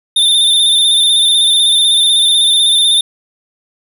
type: tone with vibrato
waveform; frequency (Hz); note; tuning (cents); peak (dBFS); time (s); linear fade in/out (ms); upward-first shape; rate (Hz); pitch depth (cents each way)
square; 3592; A7; +35; -8; 0.16-3.01; 5; square; 16; 30
effects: none